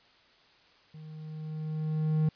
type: tone with level ramp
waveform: triangle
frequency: 155.56 Hz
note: D#3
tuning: in tune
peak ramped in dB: -42 to -20 dBFS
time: 0.94-2.29 s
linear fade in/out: 5 ms
effects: white hiss -61 dBFS RMS until 2.35 s + resampled to 11025 Hz